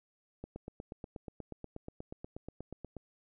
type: click train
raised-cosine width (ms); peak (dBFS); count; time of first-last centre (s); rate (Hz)
2; -29; 22; 0.44-2.967; 8.31
effects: none